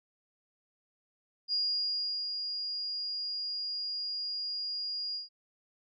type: tone with ADSR envelope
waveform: sine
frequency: 4848 Hz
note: D#8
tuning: 46 cents flat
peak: -27 dBFS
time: 1.48-5.29 s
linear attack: 49 ms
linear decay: 740 ms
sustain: -6 dB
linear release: 140 ms
effects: none